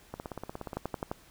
two click trains, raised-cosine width 1 ms, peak -18 / -23 dBFS, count 5 / 11, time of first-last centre 0.77-1.115 / 0.14-0.732 s, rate 11.6 / 16.9 Hz, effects pink hiss -58 dBFS RMS until 1.3 s

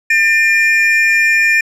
triangle tone pair together, 1798.3 / 2399 Hz, A6 / D7, +37 / +36 cents, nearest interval perfect fourth, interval 499 cents, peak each -10 dBFS, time 0.1-1.61 s, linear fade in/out 5 ms, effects resampled to 32000 Hz

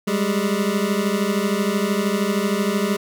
25% pulse beating tone pair, 196 / 209 Hz, G3 / G#3, 0 / +11 cents, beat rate 13 Hz, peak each -18 / -18 dBFS, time 0.07-2.97 s, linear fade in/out 10 ms, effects none

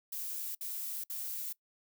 violet noise bursts, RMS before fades -39 dBFS, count 3, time 0.12-1.528 s, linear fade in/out 5 ms, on 430 ms, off 59 ms, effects noise-tail reverb RT60 0.1 s tail -22 dB re dry

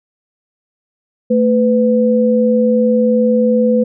sine tone pair together, 222.7 / 500 Hz, A3 / B4, +21 / +21 cents, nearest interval octave + major second, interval 1400 cents, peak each -12 dBFS, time 1.3-3.84 s, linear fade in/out 10 ms, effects none

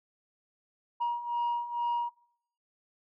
sine beating tone pair, 950 / 952.2 Hz, A#5 / A#5, +33 / +37 cents, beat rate 2.2 Hz, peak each -32 / -28 dBFS, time 1-2.1 s, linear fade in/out 20 ms, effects noise-tail reverb RT60 0.6 s tail -21 dB re dry + tanh soft clip ceiling -25 dBFS

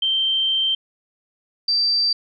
sine tone pair in turn, 3133 / 4674 Hz, G7 / D8, -2 / -9 cents, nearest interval perfect fifth, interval 693 cents, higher second, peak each -17 / -16 dBFS, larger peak second, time 0.02-0.75 / 1.68-2.13 s, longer first, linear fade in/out 5 ms, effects none

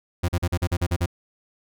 40% pulse tone bursts, 87.31 Hz, F2, in tune, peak -19 dBFS, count 9, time 0.23-1.061 s, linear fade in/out 10 ms, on 55 ms, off 42 ms, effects none

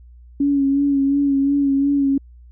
sine tone with vibrato, 279 Hz, C#4, 11 cents sharp, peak -14 dBFS, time 0.4-2.18 s, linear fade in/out 5 ms, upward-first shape sine, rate 2.8 Hz, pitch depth 34 cents each way, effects added 60 Hz sine -41 dBFS peak until 2.51 s

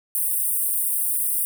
pink high-pass noise, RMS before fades -23 dBFS, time 0.15-1.45 s, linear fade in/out 0 ms, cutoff 8700 Hz, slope 96 dB/octave, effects none

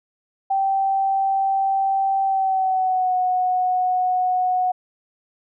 sine tone with pitch glide, 778 to 734.3 Hz, G5 to F#5, -13 to -13 cents, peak -17 dBFS, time 0.5-4.72 s, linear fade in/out 10 ms, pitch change -100 cents, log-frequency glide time 2.24-3.15 s, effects none

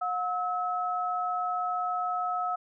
sine tone pair together, 722 / 1292.4 Hz, F#5 / E6, -43 / -35 cents, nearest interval minor seventh, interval 1008 cents, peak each -30 / -30 dBFS, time 0.01-2.56 s, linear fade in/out 10 ms, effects none

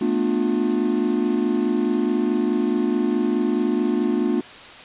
triangle chord, B half-diminished seventh, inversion third, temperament just, 222.2 / 246.9 / 296.3 / 355.6 Hz, A3 / B3 / D4 / F4, +17 / 0 / +15 / +31 cents, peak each -22 dBFS, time 0.01-4.41 s, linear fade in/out 5 ms, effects white hiss -40 dBFS RMS until 4.84 s + resampled to 8000 Hz

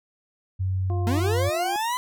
sine tone, 94 Hz, F#2, 28 cents sharp, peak -22 dBFS, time 0.59-1.5 s, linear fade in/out 20 ms
harmonic tone, 352.3 Hz, F4, 15 cents sharp, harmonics 1 / 2 / 3, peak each -32 / -35 / -43 dBFS, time 0.9-1.76 s, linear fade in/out 0 ms
40% pulse linear sweep, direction up, 220 to 1019 Hz, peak -23 dBFS, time 1.07-1.97 s, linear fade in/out 0 ms
effects none

